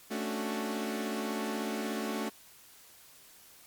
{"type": "chord", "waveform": "sawtooth", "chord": "D major seventh", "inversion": "second", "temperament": "equal", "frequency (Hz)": [220, 277.2, 293.7, 370], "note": ["A3", "C#4", "D4", "F#4"], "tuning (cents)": [0, 0, 0, 0], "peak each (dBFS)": [-31, -36, -37, -35], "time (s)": [0.1, 2.3], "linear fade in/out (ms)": 20, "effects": ["white hiss -56 dBFS RMS until 3.66 s", "MP3 96 kbps"]}